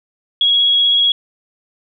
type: tone with vibrato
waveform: sine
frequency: 3322 Hz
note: G#7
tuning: in tune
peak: -10 dBFS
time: 0.41-1.12 s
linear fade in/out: 2 ms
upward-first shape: sine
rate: 16 Hz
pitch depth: 11 cents each way
effects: none